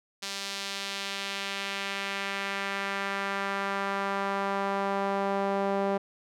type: tone with band-pass filter sweep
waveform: sawtooth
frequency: 197.4 Hz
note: G3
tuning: 12 cents sharp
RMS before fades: -31 dBFS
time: 0.22-5.98 s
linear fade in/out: 10 ms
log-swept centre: 4700 to 620 Hz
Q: 1.2
effects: none